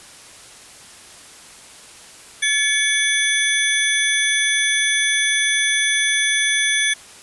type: tone cluster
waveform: sine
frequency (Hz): 1724 / 2239 / 3441 / 6110 / 9590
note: A6 / C#7 / A7 / G8 / D9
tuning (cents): -36 / +17 / -39 / -45 / +35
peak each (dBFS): -21 / -22 / -21 / -25 / -24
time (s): 2.42-6.94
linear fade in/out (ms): 10
effects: white hiss -42 dBFS RMS until 7.22 s + resampled to 24000 Hz